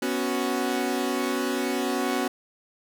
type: chord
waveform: sawtooth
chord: B suspended second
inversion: none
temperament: equal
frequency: 246.9 / 277.2 / 370 Hz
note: B3 / C#4 / F#4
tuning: 0 / 0 / 0 cents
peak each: -25 dBFS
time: 0.02-2.28 s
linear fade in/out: 5 ms
effects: none